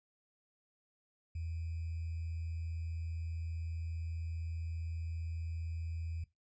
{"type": "tone with sample-and-hold", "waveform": "sine", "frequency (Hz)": 82.41, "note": "E2", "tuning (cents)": 0, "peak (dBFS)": -37, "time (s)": [1.35, 6.24], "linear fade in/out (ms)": 5, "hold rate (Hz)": 2450, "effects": ["noise-tail reverb RT60 0.2 s tail -19 dB re dry", "resampled to 16000 Hz"]}